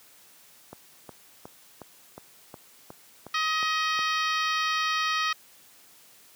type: click train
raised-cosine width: 1 ms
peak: -26 dBFS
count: 10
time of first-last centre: 0.73-3.991 s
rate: 2.76 Hz
type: harmonic tone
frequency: 630 Hz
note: D#5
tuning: 21 cents sharp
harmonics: 2 / 3 / 4 / 5 / 6 / 7 / 8 / 9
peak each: -27 / -31 / -33 / -35 / -37 / -38 / -39 / -40 dBFS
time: 3.34-5.33 s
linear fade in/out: 5 ms
effects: white hiss -55 dBFS RMS until 6.35 s + high-pass 100 Hz 12 dB/octave